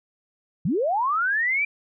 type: linear sweep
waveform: sine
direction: up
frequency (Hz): 130.81 to 2376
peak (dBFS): -20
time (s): 0.65-1.65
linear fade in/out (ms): 5
effects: none